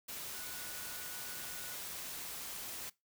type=tone in noise; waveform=sine; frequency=1468 Hz; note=F#6; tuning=14 cents flat; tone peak=-53 dBFS; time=0.33-1.75 s; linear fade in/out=10 ms; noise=white; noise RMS=-44 dBFS; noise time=0.08-2.9 s; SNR=-12 dB; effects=noise-tail reverb RT60 0.2 s tail -21 dB re dry